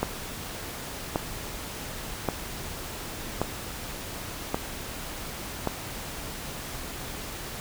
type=click train; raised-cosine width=1 ms; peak=-10 dBFS; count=6; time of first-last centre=0.03-5.673 s; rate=0.886 Hz; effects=pink hiss -37 dBFS RMS until 7.6 s